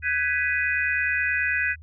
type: chord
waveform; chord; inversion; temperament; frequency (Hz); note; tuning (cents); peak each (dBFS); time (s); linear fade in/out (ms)
sine; G# minor seventh; third; equal with one note detuned; 1511.9 / 1661.2 / 1975.5 / 2489; F#6 / G#6 / B6 / D#7; +37 / 0 / 0 / 0; -27; 0.02-1.76; 50
effects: added 79 Hz sine -42 dBFS peak until 1.82 s